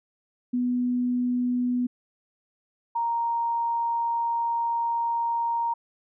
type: tone pair in turn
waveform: sine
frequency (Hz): 246.9 / 932.2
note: B3 / A#5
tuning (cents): 0 / 0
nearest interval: octave + major seventh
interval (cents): 2300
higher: second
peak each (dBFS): -22 / -23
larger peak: first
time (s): 0.53-1.87 / 2.95-5.74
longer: second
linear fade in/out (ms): 10
effects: none